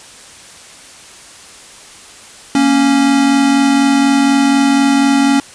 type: tone pair together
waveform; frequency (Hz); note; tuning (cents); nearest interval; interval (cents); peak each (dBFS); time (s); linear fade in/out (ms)
square; 233.1 / 277.2; A#3 / C#4; 0 / 0; minor third; 300; -17 / -10; 2.55-5.4; 2
effects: white hiss -37 dBFS RMS until 5.54 s + resampled to 22050 Hz